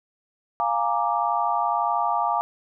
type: chord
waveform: sine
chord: Bb dominant seventh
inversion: second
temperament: equal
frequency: 698.5 / 830.6 / 932.3 / 1174.7 Hz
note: F5 / Ab5 / Bb5 / D6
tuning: 0 / 0 / 0 / 0 cents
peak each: -26 dBFS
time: 0.6-2.41 s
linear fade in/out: 0 ms
effects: none